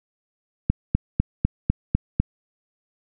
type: click train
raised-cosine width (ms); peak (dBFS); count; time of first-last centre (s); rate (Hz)
5; -5; 7; 0.7-2.2; 4
effects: none